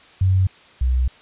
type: tone pair in turn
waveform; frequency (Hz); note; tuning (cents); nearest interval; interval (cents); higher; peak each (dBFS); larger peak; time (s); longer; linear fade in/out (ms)
sine; 94 / 63.12; F#2 / B1; +28 / +38; perfect fifth; 690; first; -13 / -15; first; 0.21-0.47 / 0.81-1.08; second; 5
effects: white hiss -48 dBFS RMS until 1.21 s + resampled to 8000 Hz